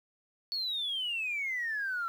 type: exponential sweep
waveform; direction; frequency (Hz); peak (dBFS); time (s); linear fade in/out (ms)
sine; down; 4457 to 1336; -30; 0.52-2.08; 0
effects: tanh soft clip ceiling -27 dBFS + 10-bit